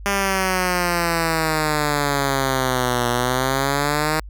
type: exponential two-way sweep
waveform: 5% pulse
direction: down then up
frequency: 201.2 to 120.3 to 157.5 Hz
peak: -7 dBFS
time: 0.06-4.2 s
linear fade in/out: 0 ms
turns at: 3.09 s
effects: added 50 Hz sine -33 dBFS peak until 4.29 s

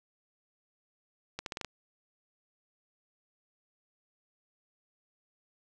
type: accelerating click train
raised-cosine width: 0.2 ms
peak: -19 dBFS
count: 6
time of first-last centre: 1.39-1.647 s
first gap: 72 ms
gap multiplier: 0.83
effects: none

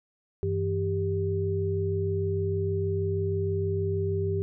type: tone cluster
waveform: sine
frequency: 95.7 / 162.1 / 394 Hz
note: G2 / E3 / G4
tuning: -41 / -29 / +9 cents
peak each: -28 / -34 / -28 dBFS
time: 0.43-4.42 s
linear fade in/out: 0 ms
effects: none

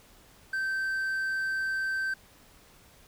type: tone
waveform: triangle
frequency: 1554 Hz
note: G6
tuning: 16 cents flat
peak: -26 dBFS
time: 0.53-2.14 s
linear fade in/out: 5 ms
effects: pink hiss -57 dBFS RMS until 3.07 s

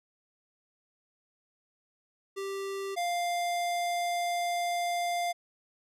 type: tone pair in turn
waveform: square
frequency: 392 / 698.5 Hz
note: G4 / F5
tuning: 0 / 0 cents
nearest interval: minor seventh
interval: 1000 cents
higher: second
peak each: -34 / -29 dBFS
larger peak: second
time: 2.36-2.96 / 2.96-5.33 s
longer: second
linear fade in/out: 20 ms
effects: low-pass 12000 Hz 12 dB/octave

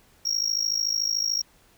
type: tone with amplitude modulation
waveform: triangle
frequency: 5588 Hz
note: F8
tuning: in tune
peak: -18 dBFS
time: 0.25-1.42 s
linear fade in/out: 10 ms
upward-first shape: sine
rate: 53.6 Hz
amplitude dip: 90%
effects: pink hiss -59 dBFS RMS until 1.77 s

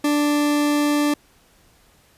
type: tone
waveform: 40% pulse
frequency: 293.7 Hz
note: D4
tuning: in tune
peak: -16 dBFS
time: 0.04-1.14 s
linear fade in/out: 5 ms
effects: pink hiss -56 dBFS RMS until 2.17 s + resampled to 32000 Hz

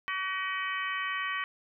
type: harmonic tone with a mistuned harmonic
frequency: 379.2 Hz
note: F#4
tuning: 43 cents sharp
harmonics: 3 / 4 / 5 / 6 / 7 / 8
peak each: -35 / -40 / -34 / -40 / -42 / -41 dBFS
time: 0.08-1.44 s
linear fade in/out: 0 ms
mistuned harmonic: 7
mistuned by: -78 cents
effects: none

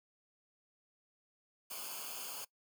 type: noise with comb filter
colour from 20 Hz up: white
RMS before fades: -44 dBFS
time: 1.7-2.45 s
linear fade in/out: 10 ms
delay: 0.52 ms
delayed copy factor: -0.85
effects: noise-tail reverb RT60 0.1 s tail -21 dB re dry

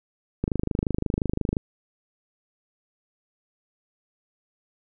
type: click train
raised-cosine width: 3 ms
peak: -11 dBFS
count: 30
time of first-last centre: 0.44-1.568 s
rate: 25.7 Hz
effects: none

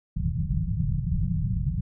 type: low-pass noise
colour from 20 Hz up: white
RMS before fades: -26 dBFS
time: 0.16-1.81 s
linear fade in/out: 10 ms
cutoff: 180 Hz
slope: 96 dB/octave
effects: none

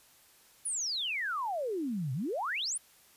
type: exponential two-way sweep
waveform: sine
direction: down then up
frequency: 10370 to 121.9 to 10370 Hz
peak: -31 dBFS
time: 0.65-2.78 s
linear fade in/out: 10 ms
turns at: 2.13 s
effects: white hiss -61 dBFS RMS until 3.16 s + resampled to 32000 Hz

